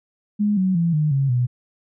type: tone with pitch steps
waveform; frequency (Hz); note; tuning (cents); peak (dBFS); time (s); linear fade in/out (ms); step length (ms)
sine; 207.7 / 187.19 / 168.7 / 152.05 / 137.03 / 123.5; G#3 / F#3 / E3 / D#3 / C#3 / B2; 0 / +20 / +40 / -40 / -20 / 0; -16; 0.39-1.47; 20; 180
effects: none